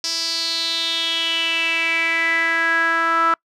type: tone with band-pass filter sweep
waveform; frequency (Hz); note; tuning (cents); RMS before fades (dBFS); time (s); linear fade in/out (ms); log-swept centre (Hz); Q
sawtooth; 330.5; E4; +5; -20; 0.04-3.34; 2; 5200 to 1300; 6.2
effects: noise-tail reverb RT60 0.1 s tail -26 dB re dry